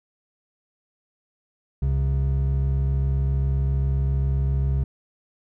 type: tone pair together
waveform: triangle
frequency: 67.5 / 135 Hz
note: C#2 / C#3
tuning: -45 / -45 cents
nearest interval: octave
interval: 1200 cents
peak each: -19 / -22 dBFS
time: 1.82-4.84 s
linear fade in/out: 5 ms
effects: none